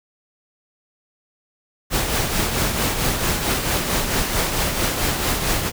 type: noise with tremolo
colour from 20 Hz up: pink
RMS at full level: -19 dBFS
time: 1.9-5.72 s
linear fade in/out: 50 ms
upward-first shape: triangle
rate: 4.5 Hz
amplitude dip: 50%
effects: none